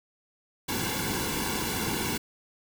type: noise with comb filter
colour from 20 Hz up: pink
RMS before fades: -30 dBFS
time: 0.68-2.18 s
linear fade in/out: 10 ms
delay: 1.6 ms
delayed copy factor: -0.8
effects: none